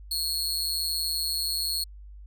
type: tone with amplitude modulation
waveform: sawtooth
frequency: 4313 Hz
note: C#8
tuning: 48 cents flat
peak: -20 dBFS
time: 0.11-1.84 s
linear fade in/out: 5 ms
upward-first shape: sine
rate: 161 Hz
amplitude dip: 80%
effects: added 50 Hz sine -42 dBFS peak until 2.26 s